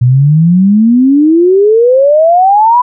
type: exponential sweep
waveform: sine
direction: up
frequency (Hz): 119.5 to 1005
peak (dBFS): -3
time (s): 0.01-2.82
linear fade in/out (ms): 10
effects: none